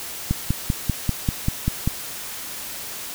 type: click train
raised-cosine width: 5 ms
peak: -7 dBFS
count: 9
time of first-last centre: 0.31-1.876 s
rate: 5.11 Hz
effects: white hiss -33 dBFS RMS until 3.14 s